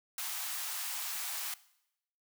white high-pass noise, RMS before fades -38 dBFS, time 0.18-1.54 s, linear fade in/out 2 ms, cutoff 710 Hz, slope 48 dB/octave, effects noise-tail reverb RT60 0.8 s tail -19 dB re dry

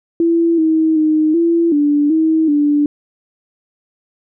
sine tone with pitch steps, 334.9 / 318.4 / 310.1 / 336.4 / 291.9 / 318.9 / 292.7 Hz, E4 / D#4 / D#4 / E4 / D4 / D#4 / D4, +27 / +40 / -6 / +35 / -10 / +43 / -6 cents, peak -10 dBFS, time 0.2-2.86 s, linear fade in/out 2 ms, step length 380 ms, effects none

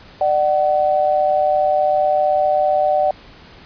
sine tone pair together, 598 / 753.4 Hz, D5 / F#5, +31 / +31 cents, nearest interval major third, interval 400 cents, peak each -16 dBFS, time 0.21-3.11 s, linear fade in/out 2 ms, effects pink hiss -43 dBFS RMS until 3.65 s + resampled to 11025 Hz

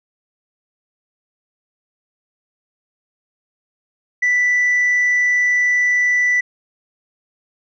sine tone, 1975.5 Hz, B6, in tune, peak -11 dBFS, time 4.22-6.41 s, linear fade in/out 10 ms, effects tanh soft clip ceiling -11 dBFS

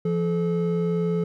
triangle tone pair together, 171 / 430.9 Hz, F3 / A4, -36 / -36 cents, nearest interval octave + major third, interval 1600 cents, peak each -21 / -23 dBFS, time 0.05-1.24 s, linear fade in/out 5 ms, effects none

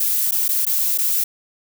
violet noise with dropouts, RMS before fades -19 dBFS, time 0-1.24 s, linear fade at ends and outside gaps 5 ms, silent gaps 0.311-0.32 / 0.482-0.489 / 0.653-0.666 / 0.977-0.985 s, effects none

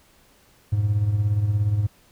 triangle tone with tremolo, 103.83 Hz, G#2, in tune, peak -12 dBFS, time 0.72-1.87 s, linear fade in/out 10 ms, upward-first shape triangle, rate 17 Hz, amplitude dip 75%, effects tanh soft clip ceiling -13 dBFS + pink hiss -57 dBFS RMS until 2.11 s

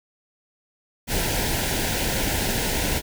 pink band-stop noise, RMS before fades -24 dBFS, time 1.07-3.02 s, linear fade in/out 50 ms, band 1000 to 1400 Hz, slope 96 dB/octave, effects none

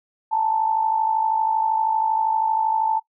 sine tone with amplitude modulation, 883 Hz, A5, 6 cents sharp, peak -15 dBFS, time 0.31-3 s, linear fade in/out 20 ms, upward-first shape sine, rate 52.7 Hz, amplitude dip 65%, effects noise-tail reverb RT60 0.1 s tail -17 dB re dry

